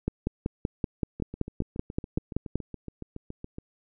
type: two click trains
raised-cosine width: 3 ms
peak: -24 / -13 dBFS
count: 18 / 14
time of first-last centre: 1.2-3.584 / 0.08-2.556 s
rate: 7.13 / 5.25 Hz
effects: none